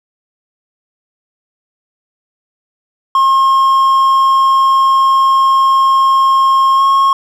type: tone with pitch glide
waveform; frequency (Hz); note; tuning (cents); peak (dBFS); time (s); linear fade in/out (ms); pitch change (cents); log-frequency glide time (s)
triangle; 1073 to 1086.1; C6 to C#6; +43 to -36; -5; 3.15-7.13; 2; +21; 6.76-6.82
effects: none